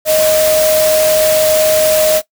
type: tone in noise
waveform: sine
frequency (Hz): 622.3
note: D#5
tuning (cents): 0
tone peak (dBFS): -9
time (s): 0.05-2.22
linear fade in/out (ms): 50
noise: white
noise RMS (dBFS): -17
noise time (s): 0.05-2.22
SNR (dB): +5
effects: noise-tail reverb RT60 0.1 s tail -17 dB re dry